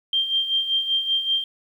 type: tone with tremolo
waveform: sine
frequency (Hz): 3172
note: G7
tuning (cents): +20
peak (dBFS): -17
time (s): 0.13-1.44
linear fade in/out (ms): 2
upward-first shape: sine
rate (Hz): 5.2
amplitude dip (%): 65
effects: 9-bit